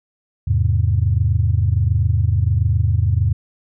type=chord; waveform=sine; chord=E augmented; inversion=none; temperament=equal; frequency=82.41 / 103.83 / 130.81 Hz; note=E2 / G#2 / B#2; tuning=0 / 0 / 0 cents; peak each=-17 / -16 / -21 dBFS; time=0.47-3.33 s; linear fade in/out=10 ms; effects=tanh soft clip ceiling -4 dBFS